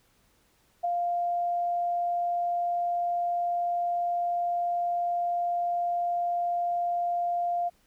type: tone with ADSR envelope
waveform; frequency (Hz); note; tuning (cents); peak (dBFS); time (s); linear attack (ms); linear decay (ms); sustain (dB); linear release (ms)
sine; 698.5; F5; 0; -22; 0.83-7.7; 19; 4; -3; 25
effects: pink hiss -66 dBFS RMS until 7.86 s